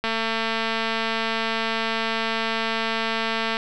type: click train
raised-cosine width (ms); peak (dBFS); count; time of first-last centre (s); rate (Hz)
0.3; -9; 795; 0.04-3.569; 225
effects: none